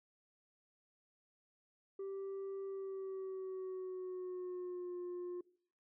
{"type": "tone with pitch glide", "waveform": "sine", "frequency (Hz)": [390, 355.6], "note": ["G4", "F4"], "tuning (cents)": [-9, 31], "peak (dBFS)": -38, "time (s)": [1.99, 5.41], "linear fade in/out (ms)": 5, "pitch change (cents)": -160, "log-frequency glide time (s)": [2.66, 4.97], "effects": ["noise-tail reverb RT60 0.6 s tail -23 dB re dry", "tanh soft clip ceiling -40 dBFS"]}